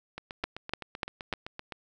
two click trains, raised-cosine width 0.3 ms, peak -13 / -22 dBFS, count 4 / 13, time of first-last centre 0.44-1.328 / 0.18-1.722 s, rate 3.38 / 7.78 Hz, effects none

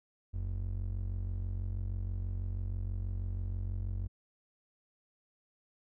triangle ring-modulated tone, 68.8 Hz, C#2, 12 cents flat, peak -28 dBFS, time 0.33-4.08 s, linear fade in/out 20 ms, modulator 23.1 Hz, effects none

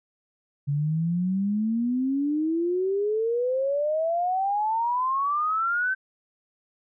sine exponential sweep, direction up, 140 to 1552 Hz, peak -22 dBFS, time 0.67-5.95 s, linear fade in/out 20 ms, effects none

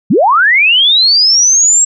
sine linear sweep, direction up, 140 to 7650 Hz, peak -5 dBFS, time 0.1-1.85 s, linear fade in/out 10 ms, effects none

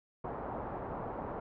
white low-pass noise, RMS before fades -40 dBFS, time 0.24-1.4 s, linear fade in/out 5 ms, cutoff 1000 Hz, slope 24 dB/octave, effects none

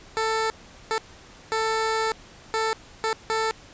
15% pulse tone bursts at uneven times, 443.3 Hz, A4, 13 cents sharp, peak -16 dBFS, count 6, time 0.17-0.5 / 0.91-0.98 / 1.52-2.12 / 2.54-2.73 / 3.04-3.13 / 3.3-3.51 s, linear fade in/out 0 ms, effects pink hiss -48 dBFS RMS until 3.73 s + resampled to 16000 Hz

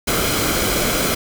pink noise with comb filter, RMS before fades -19 dBFS, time 0.07-1.15 s, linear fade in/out 10 ms, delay 1.1 ms, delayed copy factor -0.5, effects none

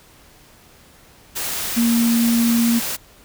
sine tone in noise, 233.1 Hz, A#3, in tune, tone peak -14 dBFS, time 1.76-2.8 s, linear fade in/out 20 ms, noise white, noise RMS -25 dBFS, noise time 1.35-2.97 s, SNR +8 dB, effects pink hiss -49 dBFS RMS until 3.24 s

